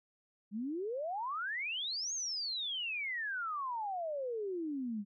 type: exponential two-way sweep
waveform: sine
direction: up then down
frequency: 196 to 6645 to 196 Hz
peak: -35 dBFS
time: 0.51-5.05 s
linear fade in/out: 50 ms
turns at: 2.13 s
effects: none